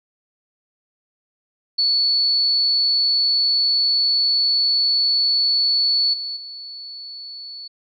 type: tone with level steps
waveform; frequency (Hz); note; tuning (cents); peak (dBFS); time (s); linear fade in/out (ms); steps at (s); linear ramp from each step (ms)
sine; 4435; C#8; 0; -15 / -25 / -32; 1.78-7.68; 10; 6.13 / 6.36; 10
effects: none